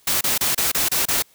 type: noise bursts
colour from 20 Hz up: white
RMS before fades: -20 dBFS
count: 7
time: 0.07-1.224 s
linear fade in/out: 5 ms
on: 140 ms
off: 29 ms
effects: white hiss -56 dBFS RMS until 1.34 s